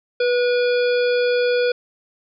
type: harmonic tone with a mistuned harmonic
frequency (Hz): 485.5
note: B4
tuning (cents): -30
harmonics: 1 / 3 / 5 / 7 / 9 / 10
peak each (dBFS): -16 / -26 / -30 / -33 / -35 / -36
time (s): 0.2-1.72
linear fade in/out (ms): 5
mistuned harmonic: 1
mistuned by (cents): +17
effects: none